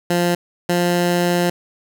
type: tone pair in turn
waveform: 15% pulse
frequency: 174.61 / 175.39 Hz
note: F3 / F3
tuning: 0 / +8 cents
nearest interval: unison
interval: 8 cents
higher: second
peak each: -9 dBFS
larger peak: neither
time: 0.1-0.35 / 0.69-1.5 s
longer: second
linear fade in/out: 5 ms
effects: none